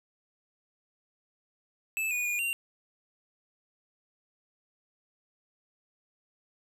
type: tone with pitch steps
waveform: square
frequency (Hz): 2623 / 2460 / 2436 / 2767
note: E7 / D#7 / D#7 / F7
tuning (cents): -9 / -20 / -37 / -17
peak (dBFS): -29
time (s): 1.97-2.53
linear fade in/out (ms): 0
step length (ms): 140
effects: none